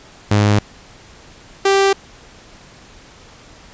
sawtooth tone pair in turn, 103.83 / 392 Hz, G#2 / G4, 0 / 0 cents, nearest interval octave + major seventh, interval 2300 cents, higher second, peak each -7 dBFS, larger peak neither, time 0.31-0.59 / 1.65-1.93 s, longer neither, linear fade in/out 5 ms, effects pink hiss -43 dBFS RMS until 3.73 s + resampled to 16000 Hz

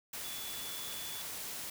sine tone in noise, 3443 Hz, A7, 38 cents flat, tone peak -46 dBFS, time 0.24-1.22 s, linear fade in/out 5 ms, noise white, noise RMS -42 dBFS, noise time 0.13-1.7 s, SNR -7 dB, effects none

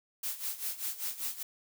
blue noise with tremolo, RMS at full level -34 dBFS, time 0.23-1.43 s, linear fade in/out 5 ms, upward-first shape sine, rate 5.1 Hz, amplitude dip 80%, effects none

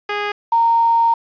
10% pulse / sine tone pair in turn, 412.5 / 923.8 Hz, G#4 / A#5, -12 / -16 cents, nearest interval octave + major second, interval 1396 cents, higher second, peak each -11 dBFS, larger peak neither, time 0.09-0.32 / 0.52-1.14 s, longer second, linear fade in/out 5 ms, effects resampled to 11025 Hz + 7-bit

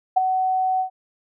sine tone with ADSR envelope, 750 Hz, F#5, 23 cents sharp, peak -10 dBFS, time 0.16-0.9 s, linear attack 14 ms, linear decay 13 ms, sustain -8 dB, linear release 100 ms, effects none

